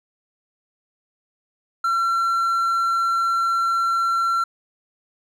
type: tone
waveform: triangle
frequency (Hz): 1358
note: F6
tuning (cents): -49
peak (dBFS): -16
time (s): 1.84-4.44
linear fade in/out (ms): 5
effects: none